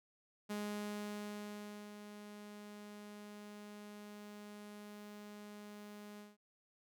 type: tone with ADSR envelope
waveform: sawtooth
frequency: 207.7 Hz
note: G#3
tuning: in tune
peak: -35 dBFS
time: 0.49-6.37 s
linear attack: 19 ms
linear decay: 1400 ms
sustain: -11 dB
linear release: 180 ms
effects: none